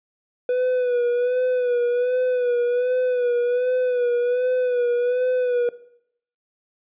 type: tone with vibrato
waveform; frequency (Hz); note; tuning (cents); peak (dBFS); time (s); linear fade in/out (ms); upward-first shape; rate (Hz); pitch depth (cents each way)
triangle; 493.9; B4; 0; -16; 0.49-5.69; 2; sine; 1.3; 45
effects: noise-tail reverb RT60 0.7 s tail -18 dB re dry + resampled to 8000 Hz